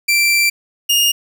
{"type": "tone pair in turn", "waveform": "sawtooth", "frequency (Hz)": [2349, 2839], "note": ["D7", "F7"], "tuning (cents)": [0, 28], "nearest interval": "minor third", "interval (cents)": 328, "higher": "second", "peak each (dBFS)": -8, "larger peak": "neither", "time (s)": [[0.08, 0.5], [0.89, 1.12]], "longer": "first", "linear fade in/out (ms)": 10, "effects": []}